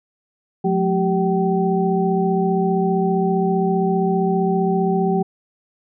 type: tone cluster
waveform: sine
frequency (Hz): 179.5 / 214.7 / 388.6 / 766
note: F3 / A3 / G4 / G5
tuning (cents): +48 / -42 / -15 / -40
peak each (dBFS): -19 / -26 / -20 / -23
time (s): 0.64-5.23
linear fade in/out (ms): 10
effects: none